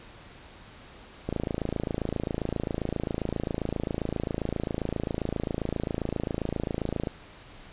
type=click train; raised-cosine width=2 ms; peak=-15 dBFS; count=160; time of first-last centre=1.29-7.072 s; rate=27.5 Hz; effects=pink hiss -49 dBFS RMS until 7.72 s + resampled to 8000 Hz